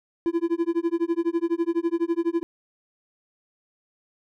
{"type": "tone with tremolo", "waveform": "triangle", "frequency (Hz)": 337.3, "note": "E4", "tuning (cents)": 40, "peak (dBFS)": -16, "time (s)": [0.26, 2.43], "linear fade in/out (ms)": 0, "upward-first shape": "sine", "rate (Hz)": 12, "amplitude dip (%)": 100, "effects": []}